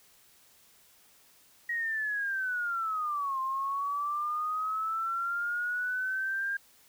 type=linear two-way sweep; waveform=sine; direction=down then up; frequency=1900 to 1049 to 1610 Hz; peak=-29 dBFS; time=1.69-6.57 s; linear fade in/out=5 ms; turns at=3.4 s; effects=white hiss -61 dBFS RMS until 6.88 s